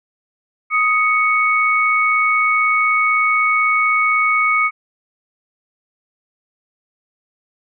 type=tone pair together; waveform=sine; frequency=1251.5 / 2221 Hz; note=D#6 / C#7; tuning=+10 / +3 cents; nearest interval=minor seventh; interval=993 cents; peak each=-16 / -15 dBFS; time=0.7-4.71 s; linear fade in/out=50 ms; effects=none